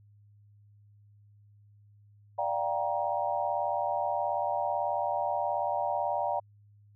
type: chord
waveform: sine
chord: G minor seventh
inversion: second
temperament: just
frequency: 588 / 705.6 / 784 / 940.8 Hz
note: D5 / F5 / G5 / Bb5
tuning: +2 / +18 / 0 / +16 cents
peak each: -33 dBFS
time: 2.38-6.4 s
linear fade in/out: 10 ms
effects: added 103 Hz sine -56 dBFS peak until 6.95 s